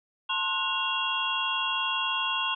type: tone cluster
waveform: sine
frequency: 889 / 1057 / 1461 / 2772 / 3299 Hz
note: A5 / C6 / F#6 / F7 / G#7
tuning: +18 / +17 / -22 / -14 / -12 cents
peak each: -36 / -31 / -37 / -30 / -31 dBFS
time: 0.29-2.55 s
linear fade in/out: 10 ms
effects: none